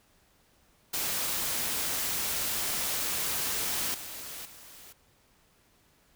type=noise with level steps; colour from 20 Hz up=white; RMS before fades=-31 / -41 / -50 dBFS; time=0.93-4.93 s; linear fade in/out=10 ms; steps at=3.94 / 4.45 s; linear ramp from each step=5 ms; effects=pink hiss -65 dBFS RMS until 6.15 s